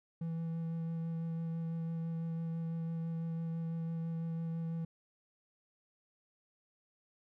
triangle tone with vibrato, 164.81 Hz, E3, in tune, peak -33 dBFS, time 0.21-4.85 s, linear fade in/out 5 ms, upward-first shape sine, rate 6 Hz, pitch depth 11 cents each way, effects none

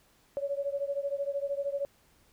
sine beating tone pair, 557 / 570 Hz, C#5 / C#5, +8 / +48 cents, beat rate 13 Hz, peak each -32 / -34 dBFS, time 0.37-1.85 s, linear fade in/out 0 ms, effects pink hiss -65 dBFS RMS until 2.32 s

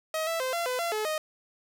sawtooth tone with pitch steps, 633 / 660 / 517 / 683 / 504 / 682 / 429.1 / 621 Hz, D#5 / E5 / C5 / F5 / B4 / F5 / A4 / D#5, +30 / +2 / -21 / -39 / +35 / -41 / -43 / -3 cents, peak -24 dBFS, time 0.14-1.18 s, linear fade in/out 2 ms, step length 130 ms, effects none

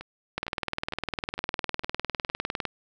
two click trains, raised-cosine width 0.3 ms, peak -12 / -23 dBFS, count 46 / 6, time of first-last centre 0.38-2.653 / 0.01-2.293 s, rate 19.8 / 2.19 Hz, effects none

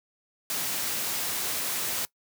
white noise, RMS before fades -30 dBFS, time 0.5-2.05 s, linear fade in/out 0 ms, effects noise-tail reverb RT60 0.1 s tail -21 dB re dry + high-pass 100 Hz 12 dB/octave

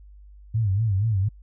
sine tone with vibrato, 103.83 Hz, G#2, in tune, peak -19 dBFS, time 0.54-1.29 s, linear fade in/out 10 ms, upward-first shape sine, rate 4.2 Hz, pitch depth 170 cents each way, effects added 50 Hz sine -44 dBFS peak until 1.42 s

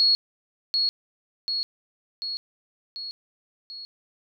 sine tone with echo, 4331 Hz, C#8, 41 cents flat, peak -16 dBFS, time 0-0.15 s, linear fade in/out 0 ms, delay 740 ms, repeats 5, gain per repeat -4 dB, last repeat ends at 3.85 s, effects none

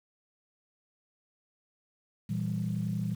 sine chord, E diminished, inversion second, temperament equal, 116.54 / 164.81 / 196 Hz, Bb2 / E3 / G3, 0 / 0 / 0 cents, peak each -33 dBFS, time 2.29-3.15 s, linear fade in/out 10 ms, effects tanh soft clip ceiling -21 dBFS + 9-bit

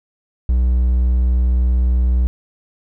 triangle tone, 61.74 Hz, B1, in tune, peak -10 dBFS, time 0.49-2.27 s, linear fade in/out 0 ms, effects none

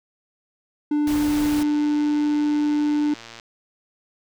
triangle tone, 296.5 Hz, D4, 17 cents sharp, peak -16 dBFS, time 0.91-3.14 s, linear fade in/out 5 ms
pink noise, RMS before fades -32 dBFS, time 1.07-1.63 s, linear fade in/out 2 ms
click train, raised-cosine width 0.2 ms, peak -22 dBFS, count 240, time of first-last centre 1.32-3.398 s, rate 115 Hz
effects none

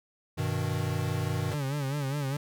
square chord, G augmented, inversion none, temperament equal, 98 / 123.47 / 155.56 Hz, G2 / B2 / D#3, 0 / 0 / 0 cents, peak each -33 dBFS, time 0.37-1.55 s, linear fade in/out 20 ms
40% pulse tone with vibrato, 140.5 Hz, C#3, 24 cents sharp, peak -28 dBFS, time 1.51-2.37 s, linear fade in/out 5 ms, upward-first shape sine, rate 4.9 Hz, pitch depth 100 cents each way
effects none

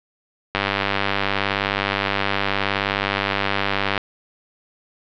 click train, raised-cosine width 0.3 ms, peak -3 dBFS, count 341, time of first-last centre 0.55-3.977 s, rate 99.2 Hz, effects low-pass 4000 Hz 12 dB/octave

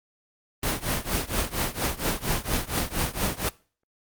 pink noise with tremolo, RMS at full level -23 dBFS, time 0.63-3.49 s, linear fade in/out 2 ms, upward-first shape triangle, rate 4.3 Hz, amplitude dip 95%, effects noise-tail reverb RT60 0.4 s tail -22 dB re dry + Opus 24 kbps

